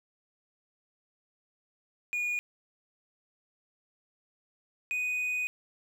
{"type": "tone pair in turn", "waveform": "triangle", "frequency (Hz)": [2445, 2488], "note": ["D#7", "D#7"], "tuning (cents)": [-31, -1], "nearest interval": "unison", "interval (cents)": 30, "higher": "second", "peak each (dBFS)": -27, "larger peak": "neither", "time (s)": [[2.13, 2.39], [4.91, 5.47]], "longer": "second", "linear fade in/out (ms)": 0, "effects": []}